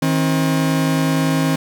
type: tone pair together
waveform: 40% pulse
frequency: 158.94 / 267.3 Hz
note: D#3 / C4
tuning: +37 / +37 cents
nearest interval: major sixth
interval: 900 cents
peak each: -17 dBFS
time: 0.02-1.56 s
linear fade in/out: 5 ms
effects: none